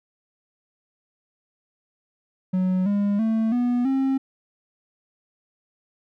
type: tone with pitch steps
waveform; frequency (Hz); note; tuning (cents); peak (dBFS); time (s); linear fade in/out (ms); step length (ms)
triangle; 185 / 202.9 / 222.6 / 244.1 / 267.7; F#3 / G#3 / A3 / B3 / C4; 0 / -40 / +20 / -20 / +40; -17; 2.53-4.18; 10; 330
effects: none